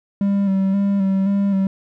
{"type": "tone with vibrato", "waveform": "triangle", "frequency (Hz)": 196, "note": "G3", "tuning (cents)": 0, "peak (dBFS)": -13, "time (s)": [0.21, 1.67], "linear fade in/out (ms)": 2, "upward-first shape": "square", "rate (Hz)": 1.9, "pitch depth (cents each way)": 29, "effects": []}